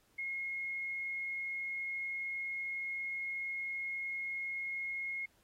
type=tone; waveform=sine; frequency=2157 Hz; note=C#7; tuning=48 cents flat; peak=-36 dBFS; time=0.18-5.26 s; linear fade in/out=10 ms; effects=pink hiss -71 dBFS RMS until 5.43 s + AAC 48 kbps